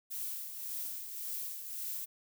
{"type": "noise with tremolo", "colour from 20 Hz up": "violet", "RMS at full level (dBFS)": -38, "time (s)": [0.1, 2.06], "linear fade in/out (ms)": 20, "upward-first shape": "triangle", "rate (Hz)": 1.8, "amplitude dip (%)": 55, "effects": []}